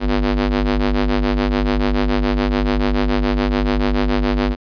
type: ring-modulated tone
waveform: sawtooth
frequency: 101 Hz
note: G#2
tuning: 48 cents flat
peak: -8 dBFS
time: 0-4.56 s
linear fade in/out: 50 ms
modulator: 148 Hz
effects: resampled to 11025 Hz